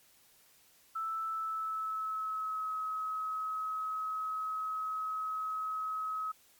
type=tone with pitch glide; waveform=sine; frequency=1318.5 to 1278 Hz; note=E6 to D#6; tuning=0 to +46 cents; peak=-33 dBFS; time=0.95-6.32 s; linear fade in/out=10 ms; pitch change=-54 cents; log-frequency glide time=1.25-2.72 s; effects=white hiss -64 dBFS RMS until 6.59 s + MP3 96 kbps